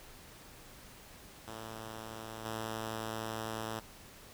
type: tone with level steps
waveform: 5% pulse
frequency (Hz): 110.9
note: A2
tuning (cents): +14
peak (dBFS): -32 / -26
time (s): 1.47-3.8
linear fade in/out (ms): 10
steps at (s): 2.45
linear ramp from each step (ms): 5
effects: pink hiss -54 dBFS RMS until 4.33 s